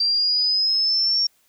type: exponential sweep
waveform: sine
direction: up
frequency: 4694 to 5530 Hz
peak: -17 dBFS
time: 0-1.27 s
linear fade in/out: 5 ms
effects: white hiss -62 dBFS RMS until 1.48 s